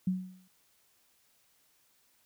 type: tone with exponential decay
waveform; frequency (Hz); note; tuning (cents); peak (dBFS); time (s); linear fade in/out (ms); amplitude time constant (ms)
sine; 185; F#3; 0; -24; 0.07-0.48; 5; 87
effects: white hiss -69 dBFS RMS until 2.25 s